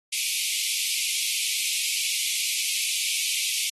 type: high-pass noise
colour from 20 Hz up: pink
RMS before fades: -27 dBFS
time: 0.12-3.7 s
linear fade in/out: 10 ms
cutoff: 2200 Hz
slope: 96 dB/octave
effects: AAC 32 kbps